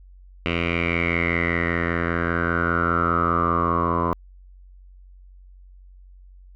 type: tone with low-pass filter sweep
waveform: 10% pulse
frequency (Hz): 85.1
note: F2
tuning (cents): -44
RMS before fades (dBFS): -22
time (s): 0.46-4.13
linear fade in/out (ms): 0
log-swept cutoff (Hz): 2600 to 1000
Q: 9.5
effects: added 46 Hz sine -44 dBFS peak until 6.55 s